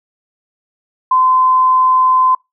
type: tone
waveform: sine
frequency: 1028 Hz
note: C6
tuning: 31 cents flat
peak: -8 dBFS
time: 1.11-2.35 s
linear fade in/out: 5 ms
effects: noise-tail reverb RT60 0.2 s tail -26 dB re dry